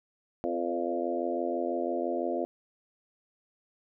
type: harmonic tone with a mistuned harmonic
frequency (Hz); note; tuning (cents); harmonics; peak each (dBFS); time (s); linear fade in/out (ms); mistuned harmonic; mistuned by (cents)
86; F2; -26; 3 / 4 / 5 / 6 / 7 / 8; -36 / -33 / -38 / -36 / -35 / -35; 0.44-2.45; 0; 5; +20
effects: none